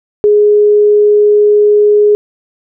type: tone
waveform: sine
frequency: 416.8 Hz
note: G#4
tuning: 6 cents sharp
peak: -4 dBFS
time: 0.24-2.15 s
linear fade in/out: 0 ms
effects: none